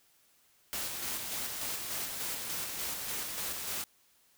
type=noise with tremolo; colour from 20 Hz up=white; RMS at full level=-36 dBFS; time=0.73-3.84 s; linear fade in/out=0 ms; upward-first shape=square; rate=3.4 Hz; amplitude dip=30%; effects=white hiss -67 dBFS RMS until 4.37 s